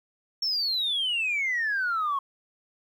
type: exponential sweep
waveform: sine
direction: down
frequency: 5500 to 1079 Hz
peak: -23 dBFS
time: 0.42-2.19 s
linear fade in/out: 5 ms
effects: tanh soft clip ceiling -21 dBFS + 10-bit